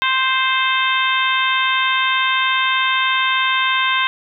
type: harmonic tone with a mistuned harmonic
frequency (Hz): 523.3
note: C5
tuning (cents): 0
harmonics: 2 / 3 / 4 / 5 / 6 / 7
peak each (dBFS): -19 / -21 / -22 / -23 / -24 / -24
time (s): 0.02-4.07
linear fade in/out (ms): 0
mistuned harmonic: 7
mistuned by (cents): -15
effects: none